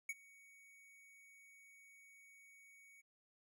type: tone with ADSR envelope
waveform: square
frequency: 2238 Hz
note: C#7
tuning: 16 cents sharp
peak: -38 dBFS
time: 0.09-3.02 s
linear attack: 4 ms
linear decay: 38 ms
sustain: -24 dB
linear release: 19 ms
effects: none